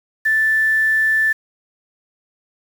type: tone with quantisation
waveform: sine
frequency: 1760 Hz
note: A6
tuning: in tune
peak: -13 dBFS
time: 0.25-1.33 s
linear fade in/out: 10 ms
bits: 6
effects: none